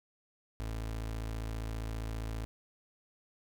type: tone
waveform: 30% pulse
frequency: 55 Hz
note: A1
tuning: in tune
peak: -33 dBFS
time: 0.6-2.45 s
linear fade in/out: 0 ms
effects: none